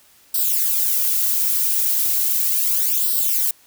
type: noise with flanger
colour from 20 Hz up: violet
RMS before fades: -19 dBFS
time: 0.34-3.51 s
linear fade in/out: 5 ms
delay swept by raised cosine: 0.22 to 3.32 ms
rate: 0.36 Hz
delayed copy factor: +0.7
effects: white hiss -53 dBFS RMS until 3.66 s